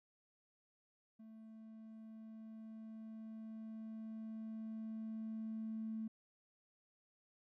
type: tone with level ramp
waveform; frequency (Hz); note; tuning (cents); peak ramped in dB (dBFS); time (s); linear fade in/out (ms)
triangle; 220.9; A3; +7; -52 to -36; 1.19-6.08; 10
effects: tanh soft clip ceiling -38 dBFS